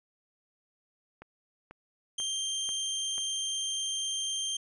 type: click train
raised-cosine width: 0.5 ms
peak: -31 dBFS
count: 5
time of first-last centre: 1.22-3.181 s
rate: 2.04 Hz
type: tone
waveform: 25% pulse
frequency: 3166 Hz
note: G7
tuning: 17 cents sharp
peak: -27 dBFS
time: 2.18-4.57 s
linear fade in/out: 5 ms
effects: resampled to 24000 Hz